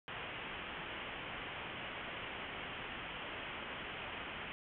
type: low-pass noise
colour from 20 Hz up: white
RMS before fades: -45 dBFS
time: 0.08-4.52 s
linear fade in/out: 0 ms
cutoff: 3200 Hz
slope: 96 dB/octave
effects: none